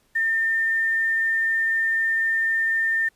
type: tone with quantisation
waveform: sine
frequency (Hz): 1806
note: A6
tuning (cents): +45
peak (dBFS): -19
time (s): 0.15-3.09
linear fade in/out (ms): 10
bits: 8
effects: pink hiss -64 dBFS RMS until 3.15 s + resampled to 32000 Hz